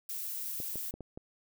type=noise; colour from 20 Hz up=violet; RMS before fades=-38 dBFS; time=0.09-0.91 s; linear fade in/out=5 ms
type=clicks; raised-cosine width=2 ms; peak=-29 dBFS; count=5; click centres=0.602 / 0.757 / 0.94 / 1.007 / 1.175 s
effects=none